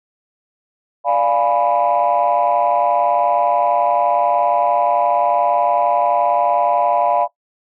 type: chord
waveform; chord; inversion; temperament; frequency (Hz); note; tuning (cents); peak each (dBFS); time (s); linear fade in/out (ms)
sine; D diminished seventh; none; equal; 587.3 / 698.5 / 830.6 / 987.8; D5 / F5 / Ab5 / Cb6; 0 / 0 / 0 / 0; -18 / -16 / -19 / -19; 1.04-7.28; 50
effects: noise-tail reverb RT60 0.1 s tail -17 dB re dry + tanh soft clip ceiling -6 dBFS